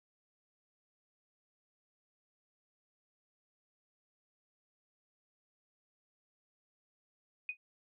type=tone with exponential decay; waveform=sine; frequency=2489 Hz; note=D#7; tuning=in tune; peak=-31 dBFS; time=7.49-7.57 s; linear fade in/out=2 ms; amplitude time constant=17 ms; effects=none